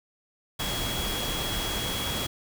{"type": "tone in noise", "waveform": "sine", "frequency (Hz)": 3322, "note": "G#7", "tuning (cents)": 0, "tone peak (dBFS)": -33, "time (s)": [0.59, 2.27], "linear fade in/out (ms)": 10, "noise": "pink", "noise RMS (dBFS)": -31, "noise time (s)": [0.59, 2.27], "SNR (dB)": -5, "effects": []}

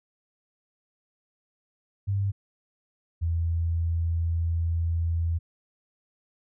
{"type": "tone pair in turn", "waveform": "sine", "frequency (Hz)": [99, 83.46], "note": ["G2", "E2"], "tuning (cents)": [18, 22], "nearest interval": "minor third", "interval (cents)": 296, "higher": "first", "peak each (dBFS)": -23, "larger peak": "neither", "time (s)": [[2.07, 2.32], [3.21, 5.39]], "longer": "second", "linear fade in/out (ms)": 20, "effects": []}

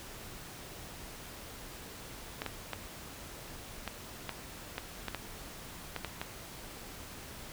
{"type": "clicks", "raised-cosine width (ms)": 0.3, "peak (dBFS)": -19, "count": 11, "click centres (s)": [2.419, 2.463, 2.733, 3.877, 4.293, 4.781, 5.083, 5.147, 5.963, 6.047, 6.215], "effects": ["pink hiss -47 dBFS RMS until 7.52 s"]}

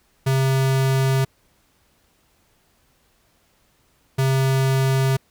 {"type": "tone pair in turn", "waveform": "square", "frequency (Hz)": [133.5, 133.5], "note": ["C3", "C3"], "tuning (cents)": [35, 35], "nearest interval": "unison", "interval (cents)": 0, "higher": "neither", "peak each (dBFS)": -17, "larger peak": "neither", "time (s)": [[0.26, 1.25], [4.18, 5.17]], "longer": "neither", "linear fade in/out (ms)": 10, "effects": ["pink hiss -62 dBFS RMS until 5.3 s"]}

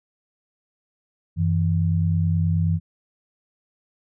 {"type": "tone pair together", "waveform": "sine", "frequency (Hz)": [93.4, 162.88], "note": ["F#2", "E3"], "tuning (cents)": [17, -20], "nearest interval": "minor seventh", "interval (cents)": 963, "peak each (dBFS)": [-20, -21], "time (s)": [1.36, 2.8], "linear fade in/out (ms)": 50, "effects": []}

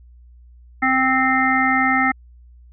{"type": "harmonic tone", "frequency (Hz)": 261.5, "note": "C4", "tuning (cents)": -1, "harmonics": [1, 3, 5, 7, 8], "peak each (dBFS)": [-21, -21, -21, -21, -21], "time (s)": [0.82, 2.12], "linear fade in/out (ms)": 10, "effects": ["added 60 Hz sine -43 dBFS peak until 2.72 s"]}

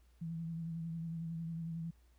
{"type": "tone with vibrato", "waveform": "sine", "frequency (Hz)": 164.81, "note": "E3", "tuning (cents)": 0, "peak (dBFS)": -38, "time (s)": [0.21, 1.91], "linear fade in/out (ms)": 10, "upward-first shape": "triangle", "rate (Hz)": 11, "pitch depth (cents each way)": 40, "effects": ["added 60 Hz sine -63 dBFS peak until 2.18 s", "pink hiss -75 dBFS RMS until 2.18 s"]}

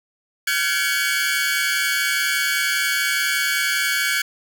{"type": "tone cluster", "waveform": "sawtooth", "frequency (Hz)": [1401, 1532, 1682, 2251], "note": ["F6", "G6", "G#6", "C#7"], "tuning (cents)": [5, -40, 22, 26], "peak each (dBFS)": [-25, -20, -21, -20], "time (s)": [0.47, 4.22], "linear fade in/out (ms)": 5, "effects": []}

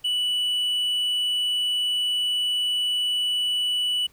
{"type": "tone", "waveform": "triangle", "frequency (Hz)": 2960, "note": "F#7", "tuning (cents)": 0, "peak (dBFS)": -20, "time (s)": [0.04, 4.07], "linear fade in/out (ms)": 10, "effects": ["pink hiss -58 dBFS RMS until 4.12 s"]}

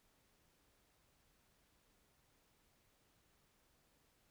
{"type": "silence", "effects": ["pink hiss -75 dBFS RMS until 4.3 s"]}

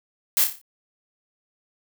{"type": "noise with echo", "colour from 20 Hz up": "blue", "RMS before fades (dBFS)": -19, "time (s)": [0.37, 0.44], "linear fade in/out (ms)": 0, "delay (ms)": 29, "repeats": 6, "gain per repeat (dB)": -6, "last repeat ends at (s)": 0.614, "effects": []}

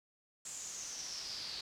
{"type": "noise with band-pass filter sweep", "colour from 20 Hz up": "brown", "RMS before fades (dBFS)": -44, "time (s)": [0.45, 1.61], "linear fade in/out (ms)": 5, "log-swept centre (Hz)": [7500, 4400], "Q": 6.8, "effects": []}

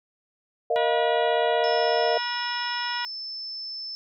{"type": "chord", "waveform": "sine", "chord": "Bb suspended fourth", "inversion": "none", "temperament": "equal", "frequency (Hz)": [466.2, 622.3, 698.5], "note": ["Bb4", "Eb5", "F5"], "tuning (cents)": [0, 0, 0], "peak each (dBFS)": -25, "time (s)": [0.7, 2.18], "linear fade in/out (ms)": 5}
{"type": "harmonic tone", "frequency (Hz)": 482.5, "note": "B4", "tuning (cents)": -40, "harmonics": [2, 3, 4, 5, 6, 7, 8], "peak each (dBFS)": [-31, -34, -34, -40, -36, -38, -42], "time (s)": [0.76, 3.05], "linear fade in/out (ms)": 0}
{"type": "tone", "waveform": "sine", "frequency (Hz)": 5274, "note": "E8", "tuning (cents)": 0, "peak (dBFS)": -32, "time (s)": [1.64, 3.95], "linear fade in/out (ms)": 0}
{"effects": []}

